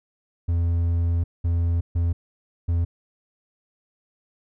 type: tone bursts at uneven times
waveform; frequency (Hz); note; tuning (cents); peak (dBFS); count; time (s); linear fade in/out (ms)
triangle; 85; F2; -46; -17; 4; 0.48-1.24 / 1.44-1.81 / 1.95-2.13 / 2.68-2.85; 10
effects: none

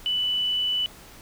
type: tone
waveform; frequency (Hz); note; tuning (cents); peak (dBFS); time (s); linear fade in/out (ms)
sine; 2980; F#7; +12; -22; 0.06-0.86; 0
effects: pink hiss -47 dBFS RMS until 1.21 s

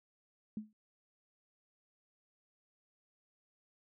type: tone with exponential decay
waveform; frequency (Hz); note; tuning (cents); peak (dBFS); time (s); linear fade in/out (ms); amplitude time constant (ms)
sine; 214.1; A3; -47; -34; 0.57-0.73; 2; 33
effects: none

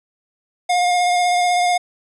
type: tone with vibrato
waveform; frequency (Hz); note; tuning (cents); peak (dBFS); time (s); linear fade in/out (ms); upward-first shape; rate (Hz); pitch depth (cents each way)
square; 713; F5; +36; -15; 0.69-1.78; 10; sine; 16; 17
effects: resampled to 24000 Hz

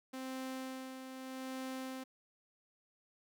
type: tone with tremolo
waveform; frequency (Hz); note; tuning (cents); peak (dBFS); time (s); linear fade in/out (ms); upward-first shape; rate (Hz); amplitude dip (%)
sawtooth; 261.3; C4; -2; -36; 0.13-2.04; 10; sine; 0.81; 50
effects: none

